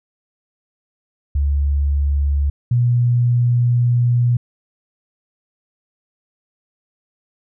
sine tone pair in turn, 71.1 / 121.13 Hz, C#2 / B2, +45 / -33 cents, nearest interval major sixth, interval 922 cents, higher second, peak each -14 / -12 dBFS, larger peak second, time 1.35-2.5 / 2.71-4.37 s, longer second, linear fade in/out 5 ms, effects none

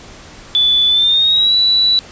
sine tone with pitch glide, 3473 to 3944 Hz, A7 to B7, -23 to -3 cents, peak -9 dBFS, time 0.55-1.99 s, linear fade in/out 0 ms, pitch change +220 cents, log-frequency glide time 0.88-1.55 s, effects pink hiss -37 dBFS RMS until 2.11 s + resampled to 16000 Hz

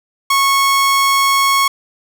sawtooth tone, 1100 Hz, C#6, 14 cents flat, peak -7 dBFS, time 0.3-1.68 s, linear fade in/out 5 ms, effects none

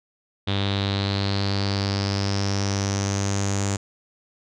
sawtooth tone with low-pass filter sweep, 99 Hz, G2, 18 cents sharp, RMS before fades -24 dBFS, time 0.47-3.77 s, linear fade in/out 10 ms, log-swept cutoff 3600 to 7100 Hz, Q 6.7, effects none

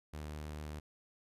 sawtooth tone, 75.6 Hz, D#2, 49 cents flat, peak -38 dBFS, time 0.13-0.8 s, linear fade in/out 10 ms, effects resampled to 32000 Hz

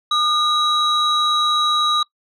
sine tone pair together, 1217 / 3864 Hz, D#6 / B7, -39 / -39 cents, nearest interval octave + minor sixth, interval 2000 cents, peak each -16 dBFS, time 0.11-2.03 s, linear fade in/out 5 ms, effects noise-tail reverb RT60 0.1 s tail -22 dB re dry + tanh soft clip ceiling -11 dBFS

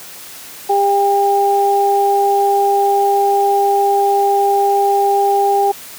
sine tone pair together, 400.1 / 799.7 Hz, G4 / G5, +35 / +34 cents, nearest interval octave, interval 1199 cents, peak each -15 / -12 dBFS, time 0.69-5.72 s, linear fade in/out 10 ms, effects white hiss -34 dBFS RMS until 5.98 s + high-pass 100 Hz 12 dB/octave

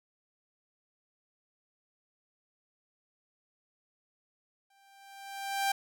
sawtooth tone with exponential growth, 788 Hz, G5, 9 cents sharp, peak -22 dBFS, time 4.7-5.72 s, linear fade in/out 5 ms, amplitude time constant 220 ms, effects none

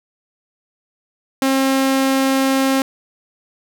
sawtooth tone, 267.9 Hz, C4, 41 cents sharp, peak -10 dBFS, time 1.42-2.82 s, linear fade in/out 2 ms, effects none

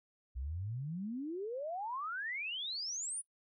sine exponential sweep, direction up, 59.1 to 9956 Hz, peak -37 dBFS, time 0.35-3.22 s, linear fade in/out 20 ms, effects noise-tail reverb RT60 0.1 s tail -22 dB re dry

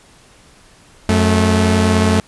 sawtooth tone pair together, 90.68 / 217.3 Hz, F#2 / A3, -34 / -21 cents, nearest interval octave + minor third, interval 1513 cents, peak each -10 dBFS, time 1.09-2.2 s, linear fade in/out 0 ms, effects pink hiss -47 dBFS RMS until 2.27 s + resampled to 24000 Hz

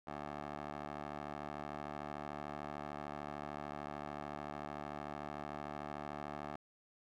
15% pulse tone with band-pass filter, 73.42 Hz, D2, in tune, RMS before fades -45 dBFS, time 0.07-6.56 s, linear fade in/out 5 ms, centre 850 Hz, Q 1.1, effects none

